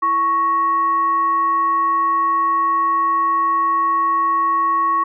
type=tone with frequency modulation; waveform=sine; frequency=1108.7 Hz; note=C#6; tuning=in tune; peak=-14 dBFS; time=0.02-5.04 s; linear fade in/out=10 ms; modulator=777 Hz; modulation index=0.27; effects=none